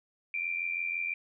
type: tone pair together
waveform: sine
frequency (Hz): 2349 / 2435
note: D7 / D#7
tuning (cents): 0 / -38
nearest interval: minor second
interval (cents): 62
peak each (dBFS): -32 / -35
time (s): 0.34-1.14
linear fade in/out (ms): 2
effects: none